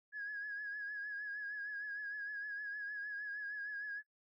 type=tone with vibrato; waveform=sine; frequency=1668 Hz; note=G#6; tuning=7 cents sharp; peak=-39 dBFS; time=0.12-4.03 s; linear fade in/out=50 ms; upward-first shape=triangle; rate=6.5 Hz; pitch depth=55 cents each way; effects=noise-tail reverb RT60 0.1 s tail -23 dB re dry + tanh soft clip ceiling -35 dBFS